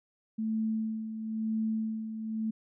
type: tone with tremolo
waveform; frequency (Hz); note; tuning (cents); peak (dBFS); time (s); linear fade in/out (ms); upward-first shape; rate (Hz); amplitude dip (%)
sine; 220.2; A3; +2; -27; 0.38-2.51; 10; sine; 1; 60
effects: none